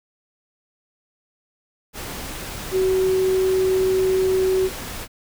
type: tone in noise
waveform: sine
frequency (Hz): 376.2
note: F#4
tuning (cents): +29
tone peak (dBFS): -16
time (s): 2.71-4.7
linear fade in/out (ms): 50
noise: pink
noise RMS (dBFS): -32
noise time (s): 1.93-5.08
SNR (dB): +13
effects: none